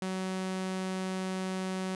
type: tone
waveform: sawtooth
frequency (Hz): 187.5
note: F#3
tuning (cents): +23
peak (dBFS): -28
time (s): 0.02-1.95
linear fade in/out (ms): 2
effects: resampled to 24000 Hz